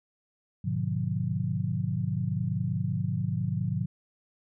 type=chord; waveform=sine; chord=G# diminished seventh; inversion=none; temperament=just; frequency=103.83 / 124.59 / 149.51 / 179.41 Hz; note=G#2 / B2 / D3 / F3; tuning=0 / +16 / +31 / +47 cents; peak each=-32 dBFS; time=0.64-3.86 s; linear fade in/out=10 ms; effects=none